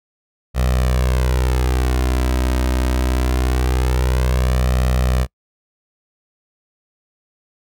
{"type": "tone with flanger", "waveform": "sawtooth", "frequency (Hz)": 63, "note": "B1", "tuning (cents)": 35, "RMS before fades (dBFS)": -17, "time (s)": [0.54, 5.27], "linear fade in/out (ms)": 50, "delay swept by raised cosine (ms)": [1.6, 3.2], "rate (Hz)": 0.23, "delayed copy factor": 0.65, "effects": ["noise-tail reverb RT60 0.1 s tail -26 dB re dry"]}